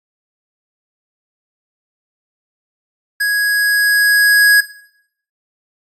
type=tone with level ramp; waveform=square; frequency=1661.2 Hz; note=G#6; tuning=in tune; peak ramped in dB=-14 to -6 dBFS; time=3.2-4.61 s; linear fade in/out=10 ms; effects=noise-tail reverb RT60 0.7 s tail -17 dB re dry + AAC 64 kbps